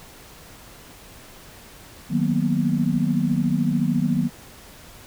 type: chord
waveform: sine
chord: B major seventh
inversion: first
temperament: equal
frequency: 155.56 / 185 / 233.1 / 246.9 Hz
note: D#3 / F#3 / A#3 / B3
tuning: 0 / 0 / 0 / 0 cents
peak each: -24 dBFS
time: 2.09-4.3 s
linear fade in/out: 50 ms
effects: pink hiss -45 dBFS RMS until 5.06 s